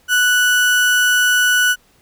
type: tone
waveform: 35% pulse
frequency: 1480 Hz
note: F#6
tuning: in tune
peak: -10 dBFS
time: 0.08-1.76 s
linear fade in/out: 50 ms
effects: pink hiss -55 dBFS RMS until 2.01 s